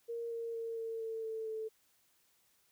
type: tone with pitch steps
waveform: sine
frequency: 466.2 / 461.6 / 457.1 / 452.7 / 448.2 / 443.9 / 439.5 Hz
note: A#4 / A#4 / A#4 / A4 / A4 / A4 / A4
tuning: 0 / -17 / -34 / +49 / +32 / +15 / -2 cents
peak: -37 dBFS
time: 0.08-1.69 s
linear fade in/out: 20 ms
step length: 230 ms
effects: white hiss -72 dBFS RMS until 2.71 s